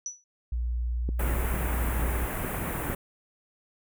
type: tone with exponential decay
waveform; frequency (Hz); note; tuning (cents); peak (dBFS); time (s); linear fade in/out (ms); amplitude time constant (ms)
sine; 5920; F#8; 0; -28; 0.06-0.24; 1; 38
type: tone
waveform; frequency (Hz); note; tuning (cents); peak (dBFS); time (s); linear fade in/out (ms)
sine; 59.6; A#1; +39; -26; 0.52-2.26; 5
type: click train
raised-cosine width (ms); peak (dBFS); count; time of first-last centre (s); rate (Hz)
3; -19; 5; 1.09-2.9; 2.21
type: band-stop noise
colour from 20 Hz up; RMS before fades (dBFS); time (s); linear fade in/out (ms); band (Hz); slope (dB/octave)
pink; -32; 1.19-2.95; 5; 2300 to 9900; 24
effects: none